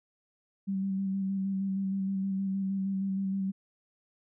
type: tone with vibrato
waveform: sine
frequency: 193.6 Hz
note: G3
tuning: 21 cents flat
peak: -28 dBFS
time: 0.67-3.52 s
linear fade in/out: 20 ms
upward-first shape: square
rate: 6.4 Hz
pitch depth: 18 cents each way
effects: none